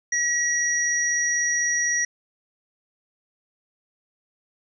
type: tone pair together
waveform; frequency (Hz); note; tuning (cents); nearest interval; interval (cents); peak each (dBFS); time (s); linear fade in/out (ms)
sine; 1915 / 5772; A#6 / F#8; +46 / -44; octave + perfect fifth; 1910; -23; 0.12-2.05; 5
effects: none